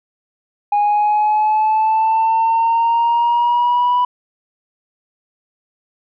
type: exponential sweep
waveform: sine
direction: up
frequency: 822 to 987.8 Hz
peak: -10 dBFS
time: 0.72-4.05 s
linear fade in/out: 5 ms
effects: tanh soft clip ceiling -10 dBFS